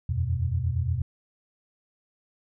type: chord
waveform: sine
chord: E suspended second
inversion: none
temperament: equal with one note detuned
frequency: 82.41 / 90.96 / 123.47 Hz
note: E2 / F#2 / B2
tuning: 0 / -29 / 0 cents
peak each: -28 dBFS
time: 0.09-1.02 s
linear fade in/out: 5 ms
effects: none